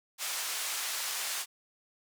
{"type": "band-pass noise", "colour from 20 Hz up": "white", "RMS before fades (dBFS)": -35, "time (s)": [0.18, 1.46], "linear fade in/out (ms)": 50, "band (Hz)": [780, 10000], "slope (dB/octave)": 12, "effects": []}